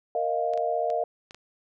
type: chord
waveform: sine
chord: Bb suspended fourth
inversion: none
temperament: equal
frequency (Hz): 466.2 / 622.3 / 698.5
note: Bb4 / Eb5 / F5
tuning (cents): 0 / 0 / 0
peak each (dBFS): -30 / -28 / -27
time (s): 0.15-1.04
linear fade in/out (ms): 2
type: clicks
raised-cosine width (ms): 0.2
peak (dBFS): -27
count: 5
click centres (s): 0.536 / 0.576 / 0.902 / 1.309 / 1.346
effects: none